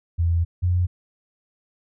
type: tone pair in turn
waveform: sine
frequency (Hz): 84.5 / 89.23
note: E2 / F2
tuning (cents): +43 / +38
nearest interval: minor second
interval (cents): 95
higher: second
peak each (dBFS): -17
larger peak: neither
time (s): 0.18-0.45 / 0.62-0.87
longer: first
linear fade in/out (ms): 20
effects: none